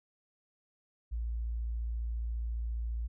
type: tone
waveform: sine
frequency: 57.3 Hz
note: A#1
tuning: 29 cents flat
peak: -32 dBFS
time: 1.11-3.08 s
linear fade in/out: 20 ms
effects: none